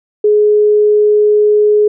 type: tone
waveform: sine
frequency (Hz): 420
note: G#4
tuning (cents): +19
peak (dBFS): -6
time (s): 0.24-1.88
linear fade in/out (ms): 5
effects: none